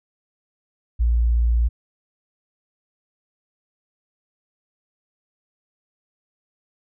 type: tone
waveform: sine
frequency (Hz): 58.27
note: A#1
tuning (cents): 0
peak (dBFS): -15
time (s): 0.99-1.69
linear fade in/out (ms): 20
effects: none